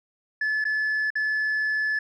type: tone with dropouts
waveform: sine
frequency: 1727 Hz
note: A6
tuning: 33 cents flat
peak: -20 dBFS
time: 0.41-1.99 s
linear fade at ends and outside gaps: 5 ms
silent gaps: 0.642-0.651 / 1.104-1.154 s
effects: tanh soft clip ceiling -21 dBFS